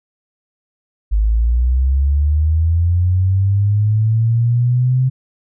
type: linear sweep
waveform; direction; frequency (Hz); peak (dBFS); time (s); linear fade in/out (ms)
sine; up; 50.8 to 130.81; -11; 1.11-5.1; 20
effects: none